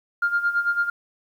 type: tone with tremolo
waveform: sine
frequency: 1404 Hz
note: F6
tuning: 9 cents sharp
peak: -16 dBFS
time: 0.22-0.9 s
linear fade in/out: 5 ms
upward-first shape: sine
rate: 9 Hz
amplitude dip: 75%
effects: tanh soft clip ceiling -12 dBFS + 9-bit